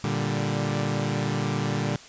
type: chord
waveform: sawtooth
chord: G minor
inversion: first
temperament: equal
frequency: 116.54 / 146.83 / 196 Hz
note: Bb2 / D3 / G3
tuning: 0 / 0 / 0 cents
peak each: -25 / -24 / -26 dBFS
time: 0.04-1.96 s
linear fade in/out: 0 ms
effects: white hiss -46 dBFS RMS until 2.08 s + resampled to 16000 Hz